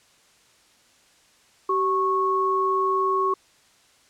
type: tone pair together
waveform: sine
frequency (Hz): 383.4 / 1100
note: G4 / C#6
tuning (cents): -38 / -14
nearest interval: octave + tritone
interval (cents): 1824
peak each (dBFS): -24 / -21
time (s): 1.69-3.34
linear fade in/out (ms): 5
effects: white hiss -58 dBFS RMS until 4.09 s + low-pass 8000 Hz 12 dB/octave